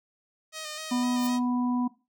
5% pulse tone with vibrato, 620 Hz, D#5, 6 cents flat, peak -24 dBFS, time 0.52-1.4 s, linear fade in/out 50 ms, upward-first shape square, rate 3.9 Hz, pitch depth 27 cents each way
harmonic tone, 246.9 Hz, B3, in tune, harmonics 1 / 3 / 4, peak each -24 / -39 / -35 dBFS, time 0.91-1.88 s, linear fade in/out 10 ms
violet noise with exponential growth, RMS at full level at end -34 dBFS, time 1.1-1.27 s, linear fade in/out 5 ms, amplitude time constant 35 ms
effects noise-tail reverb RT60 0.3 s tail -18 dB re dry

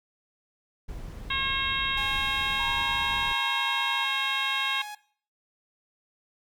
brown noise, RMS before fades -39 dBFS, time 0.88-3.33 s, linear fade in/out 10 ms
harmonic tone, 540 Hz, C#5, 45 cents flat, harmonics 2 / 3 / 4 / 5 / 6 / 7, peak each -33 / -33 / -33 / -33 / -33 / -33 dBFS, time 1.3-4.82 s, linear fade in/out 5 ms
sawtooth tone with pitch glide, 830.6 to 836.4 Hz, G#5 to G#5, 0 to +12 cents, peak -33 dBFS, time 1.97-4.95 s, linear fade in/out 5 ms, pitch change +12 cents, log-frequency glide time 2.18-2.95 s
sine tone with vibrato, 940 Hz, A#5, 14 cents sharp, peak -32 dBFS, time 2.59-4.05 s, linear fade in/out 10 ms, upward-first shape sine, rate 9 Hz, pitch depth 19 cents each way
effects noise-tail reverb RT60 0.5 s tail -20 dB re dry

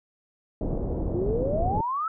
pink low-pass noise, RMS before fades -28 dBFS, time 0.61-1.81 s, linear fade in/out 2 ms, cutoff 580 Hz, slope 24 dB/octave
sine exponential sweep, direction up, 336.9 to 1337 Hz, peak -25 dBFS, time 1.14-2.08 s, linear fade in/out 2 ms
clicks, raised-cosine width 5 ms, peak -21 dBFS, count 3, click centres 1.148 / 1.474 / 1.526 s
effects none

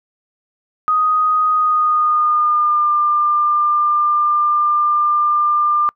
sine tone with pitch glide, 1247 to 1196.2 Hz, D#6 to D6, +3 to +31 cents, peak -12 dBFS, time 0.88-5.89 s, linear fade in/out 0 ms, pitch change -72 cents, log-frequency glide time 1.52-2.91 s, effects noise-tail reverb RT60 0.1 s tail -26 dB re dry

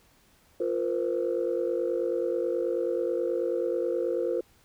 sine chord, F suspended fourth, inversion none, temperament equal with one note detuned, 349.2 / 466.2 / 515.5 Hz, F4 / Bb4 / C5, 0 / 0 / -26 cents, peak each -29 dBFS, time 0.6-4.41 s, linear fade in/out 5 ms, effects tanh soft clip ceiling -18 dBFS + pink hiss -62 dBFS RMS until 4.64 s

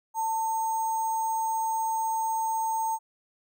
sine tone with sample-and-hold, 892 Hz, A5, 23 cents sharp, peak -25 dBFS, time 0.14-2.99 s, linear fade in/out 50 ms, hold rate 7350 Hz, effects none

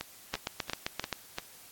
two click trains, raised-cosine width 0.2 ms, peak -17 / -13 dBFS, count 5 / 7, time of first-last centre 0.01-1.385 / 0.34-1.127 s, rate 2.91 / 7.62 Hz, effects white hiss -53 dBFS RMS until 1.71 s + AAC 64 kbps

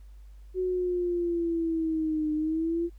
sine linear two-way sweep, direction down then up, 371.7 to 304 to 345 Hz, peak -25 dBFS, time 0.54-2.9 s, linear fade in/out 50 ms, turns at 2.33 s, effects added 50 Hz sine -45 dBFS peak until 2.98 s + pink hiss -69 dBFS RMS until 2.98 s

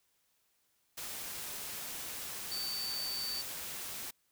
sine tone in noise, 4564 Hz, C#8, 50 cents sharp, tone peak -36 dBFS, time 2.51-3.42 s, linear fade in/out 10 ms, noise white, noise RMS -42 dBFS, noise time 0.97-4.11 s, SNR +3 dB, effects white hiss -75 dBFS RMS until 4.31 s

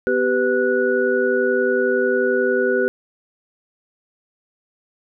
sine tone cluster, 250.1 / 388.9 / 500 / 1469 Hz, B3 / G4 / B4 / F#6, +22 / -14 / +21 / -13 cents, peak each -25 / -19 / -20 / -23 dBFS, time 0.07-2.88 s, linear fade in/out 0 ms, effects none

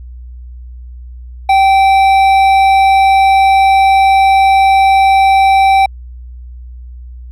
sine tone with hard clipping, 777 Hz, G5, 16 cents flat, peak -7 dBFS, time 1.49-5.86 s, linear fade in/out 5 ms, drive 9 dB, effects added 61 Hz sine -27 dBFS peak until 7.31 s

